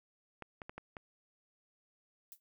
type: clicks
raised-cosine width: 0.5 ms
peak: -29 dBFS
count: 5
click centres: 0.423 / 0.618 / 0.695 / 0.78 / 0.968 s
type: noise with exponential decay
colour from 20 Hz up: violet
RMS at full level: -47 dBFS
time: 2.32-2.4 s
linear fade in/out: 0 ms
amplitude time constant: 17 ms
effects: none